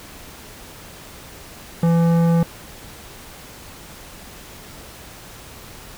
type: tone with tanh clipping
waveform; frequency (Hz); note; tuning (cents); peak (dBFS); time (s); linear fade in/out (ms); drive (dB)
triangle; 167.9; E3; +32; -15; 1.83-2.43; 2; 18
effects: pink hiss -40 dBFS RMS until 5.97 s